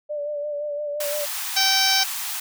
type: tone with vibrato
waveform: sine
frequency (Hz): 588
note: D5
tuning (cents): +2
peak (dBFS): -25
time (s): 0.09-1.26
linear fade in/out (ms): 20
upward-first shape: sine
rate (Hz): 5.8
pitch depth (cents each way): 33
type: high-pass noise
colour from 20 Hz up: white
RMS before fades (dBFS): -29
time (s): 1-2.4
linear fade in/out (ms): 5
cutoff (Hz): 760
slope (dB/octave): 48
type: harmonic tone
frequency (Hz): 774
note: G5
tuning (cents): -22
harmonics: 1 / 2 / 3 / 4 / 5 / 6 / 7 / 8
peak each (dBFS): -26 / -27 / -27 / -27 / -25 / -25 / -22 / -27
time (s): 1.56-2.04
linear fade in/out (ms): 10
effects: none